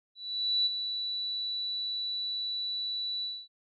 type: tone with ADSR envelope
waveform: sine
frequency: 3951 Hz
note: B7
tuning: in tune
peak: -23 dBFS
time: 0.15-3.48 s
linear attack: 510 ms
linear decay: 22 ms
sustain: -8 dB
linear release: 250 ms
effects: none